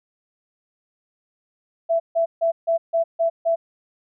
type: tone bursts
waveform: sine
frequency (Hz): 665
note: E5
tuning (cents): +15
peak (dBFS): -16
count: 7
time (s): 1.89-3.56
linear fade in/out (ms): 20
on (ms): 110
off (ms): 150
effects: none